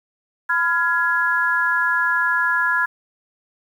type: chord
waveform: sine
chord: F diminished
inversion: second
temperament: just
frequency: 1005.8 / 1396.9 / 1676.3 Hz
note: Cb6 / F6 / Ab6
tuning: +31 / 0 / +16 cents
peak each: -23 / -21 / -19 dBFS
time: 0.49-2.86 s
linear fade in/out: 10 ms
effects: 8-bit